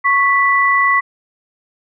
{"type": "tone pair together", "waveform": "sine", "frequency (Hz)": [1106.5, 1975.5], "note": ["C#6", "B6"], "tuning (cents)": [-3, 0], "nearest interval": "minor seventh", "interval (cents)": 1003, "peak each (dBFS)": -13, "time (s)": [0.04, 1.01], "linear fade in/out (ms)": 20, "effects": []}